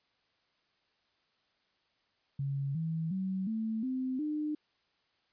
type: tone with pitch steps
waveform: sine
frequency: 138.59 / 161.98 / 189.32 / 221.3 / 258.6 / 302.3 Hz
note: C#3 / E3 / F#3 / A3 / C4 / D#4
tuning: 0 / -30 / +40 / +10 / -20 / -50 cents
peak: -31 dBFS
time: 2.39-4.55 s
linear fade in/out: 5 ms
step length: 360 ms
effects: white hiss -74 dBFS RMS until 5.32 s + resampled to 11025 Hz